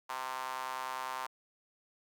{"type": "tone with high-pass filter", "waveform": "sawtooth", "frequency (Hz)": 130, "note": "C3", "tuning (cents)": -11, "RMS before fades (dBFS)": -39, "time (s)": [0.09, 1.27], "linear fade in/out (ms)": 10, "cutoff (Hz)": 980, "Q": 3.9, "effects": []}